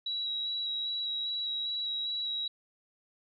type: tone with vibrato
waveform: sine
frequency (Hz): 3884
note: B7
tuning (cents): -30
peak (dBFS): -31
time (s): 0.06-2.48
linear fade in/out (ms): 5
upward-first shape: square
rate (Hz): 2.5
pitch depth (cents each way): 10
effects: none